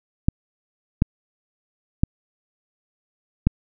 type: clicks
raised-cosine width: 5 ms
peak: -3 dBFS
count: 4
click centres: 0.285 / 1.021 / 2.035 / 3.47 s
effects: none